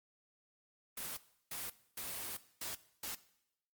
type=noise bursts at uneven times; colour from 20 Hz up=white; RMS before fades=-42 dBFS; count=5; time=0.97-1.17 / 1.51-1.7 / 1.97-2.37 / 2.61-2.75 / 3.03-3.15 s; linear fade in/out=5 ms; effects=noise-tail reverb RT60 0.8 s tail -18 dB re dry + Opus 24 kbps